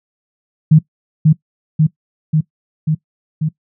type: tone with echo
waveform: sine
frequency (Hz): 155.56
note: D#3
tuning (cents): 0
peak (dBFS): -3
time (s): 0.71-0.79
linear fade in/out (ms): 10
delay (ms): 540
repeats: 5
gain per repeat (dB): -2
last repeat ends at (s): 3.49
effects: noise-tail reverb RT60 0.1 s tail -20 dB re dry